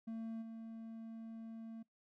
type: tone with level steps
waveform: triangle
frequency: 225.4 Hz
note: A3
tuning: 42 cents sharp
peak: -39 / -44 dBFS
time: 0.07-1.83 s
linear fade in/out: 10 ms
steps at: 0.41 s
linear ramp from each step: 20 ms
effects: noise-tail reverb RT60 0.1 s tail -21 dB re dry